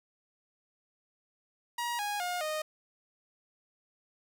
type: tone with pitch steps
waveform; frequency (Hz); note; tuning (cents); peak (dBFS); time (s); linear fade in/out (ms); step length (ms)
sawtooth; 953 / 824.9 / 713.9 / 617.9; A#5 / G#5 / F5 / D#5; +38 / -12 / +38 / -12; -28; 1.78-2.62; 5; 210
effects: none